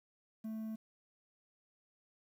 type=tone with quantisation; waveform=triangle; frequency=220 Hz; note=A3; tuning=in tune; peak=-37 dBFS; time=0.44-0.76 s; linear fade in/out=10 ms; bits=11; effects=none